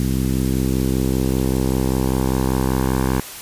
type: tone with low-pass filter sweep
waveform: 10% pulse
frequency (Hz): 65.1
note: C2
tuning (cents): -8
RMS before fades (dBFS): -19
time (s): 0-3.2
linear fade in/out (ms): 0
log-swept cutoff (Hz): 240 to 1500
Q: 1
effects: white hiss -34 dBFS RMS until 3.41 s + resampled to 32000 Hz